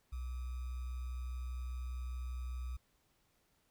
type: tone with sample-and-hold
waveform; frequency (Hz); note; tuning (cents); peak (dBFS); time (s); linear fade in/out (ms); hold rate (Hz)
sine; 62.5; B1; +21; -38; 0.12-2.77; 10; 1225
effects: pink hiss -75 dBFS RMS until 3.7 s